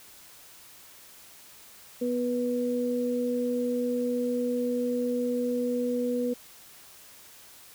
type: tone pair together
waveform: sine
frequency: 246.2 / 489.3 Hz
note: B3 / B4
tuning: -5 / -16 cents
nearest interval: octave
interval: 1189 cents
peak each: -28 dBFS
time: 2.01-6.34 s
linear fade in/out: 10 ms
effects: white hiss -51 dBFS RMS until 7.74 s